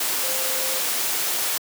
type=tone in noise; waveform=sine; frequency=523.3 Hz; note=C5; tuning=in tune; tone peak=-33 dBFS; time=0.23-0.8 s; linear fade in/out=5 ms; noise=white; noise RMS=-24 dBFS; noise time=0-1.58 s; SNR=-12 dB; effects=high-pass 300 Hz 12 dB/octave